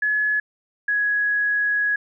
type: tone pair in turn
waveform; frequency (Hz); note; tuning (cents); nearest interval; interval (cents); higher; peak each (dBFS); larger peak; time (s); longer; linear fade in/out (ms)
sine; 1700 / 1670.8; G#6 / G#6; +40 / +10; unison; 30; first; -18; neither; 0.02-0.4 / 0.88-1.96; second; 5
effects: none